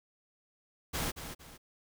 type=noise with echo; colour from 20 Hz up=pink; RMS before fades=-34 dBFS; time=0.93-1.12 s; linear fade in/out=20 ms; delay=230 ms; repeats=2; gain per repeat=-9 dB; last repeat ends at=1.58 s; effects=none